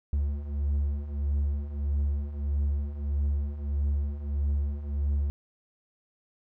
triangle beating tone pair, 70.5 / 72.1 Hz, C#2 / D2, +30 / -31 cents, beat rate 1.6 Hz, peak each -30 / -25 dBFS, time 0.13-5.3 s, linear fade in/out 0 ms, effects none

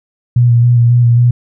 sine tone with vibrato, 120 Hz, B2, 49 cents flat, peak -5 dBFS, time 0.36-1.31 s, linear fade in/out 5 ms, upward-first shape square, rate 3.7 Hz, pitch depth 21 cents each way, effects none

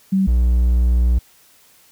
sine / triangle tone pair in turn, 191.9 / 60.28 Hz, G3 / B1, -37 / -41 cents, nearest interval octave + minor sixth, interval 2004 cents, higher first, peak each -13 / -10 dBFS, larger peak second, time 0.12-0.27 / 0.27-1.19 s, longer second, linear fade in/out 10 ms, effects white hiss -52 dBFS RMS until 1.91 s

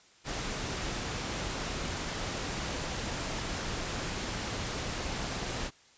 pink noise, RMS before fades -35 dBFS, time 0.24-5.71 s, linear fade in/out 50 ms, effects white hiss -60 dBFS RMS until 5.97 s + resampled to 16000 Hz

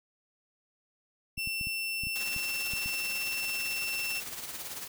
35% pulse tone, 2700 Hz, E7, 41 cents sharp, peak -30 dBFS, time 1.37-4.21 s, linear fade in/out 20 ms
clicks, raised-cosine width 5 ms, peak -30 dBFS, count 9, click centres 1.378 / 1.474 / 1.612 / 1.671 / 2.036 / 2.07 / 2.364 / 2.736 / 2.86 s
white noise with tremolo, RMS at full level -38 dBFS, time 2.15-4.88 s, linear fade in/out 10 ms, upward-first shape sine, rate 18 Hz, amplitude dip 50%
effects none

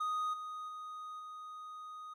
triangle tone with level steps, 1244.5 Hz, D#6, in tune, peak -31 / -39 / -41 / -43 dBFS, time 0-2.14 s, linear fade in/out 10 ms, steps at 0.33 / 0.68 / 1.19 s, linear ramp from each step 10 ms, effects none

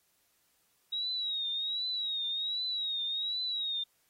sine tone with vibrato, 3810 Hz, A#7, 37 cents sharp, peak -31 dBFS, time 0.92-3.84 s, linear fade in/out 10 ms, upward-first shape triangle, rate 1.3 Hz, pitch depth 100 cents each way, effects white hiss -72 dBFS RMS until 4.09 s + AAC 48 kbps

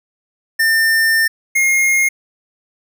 square tone pair in turn, 1800 / 2141 Hz, A6 / C7, +39 / +39 cents, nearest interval minor third, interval 300 cents, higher second, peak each -12 dBFS, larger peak neither, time 0.59-1.28 / 1.55-2.09 s, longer first, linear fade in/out 10 ms, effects none

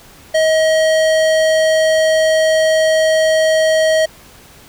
sine tone with hard clipping, 634 Hz, D#5, 32 cents sharp, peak -12 dBFS, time 0.34-4.06 s, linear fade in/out 10 ms, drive 18 dB, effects pink hiss -42 dBFS RMS until 4.68 s

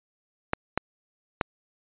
clicks, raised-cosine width 0.5 ms, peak -8 dBFS, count 3, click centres 0.534 / 0.776 / 1.412 s, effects resampled to 8000 Hz

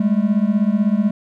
triangle beating tone pair, 200 / 216 Hz, G3 / A3, +35 / -32 cents, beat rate 16 Hz, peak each -15 dBFS, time 0-1.11 s, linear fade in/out 5 ms, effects none

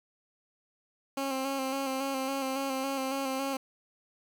15% pulse tone with vibrato, 268.8 Hz, C4, 47 cents sharp, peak -24 dBFS, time 1.17-3.57 s, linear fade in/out 5 ms, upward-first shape square, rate 3.6 Hz, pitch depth 29 cents each way, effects 11-bit

